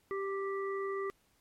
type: harmonic tone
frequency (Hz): 392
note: G4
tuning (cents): 0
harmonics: 1 / 3 / 5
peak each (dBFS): -34 / -40 / -45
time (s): 0.11-1.1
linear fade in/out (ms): 0
effects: pink hiss -71 dBFS RMS until 1.4 s + MP3 64 kbps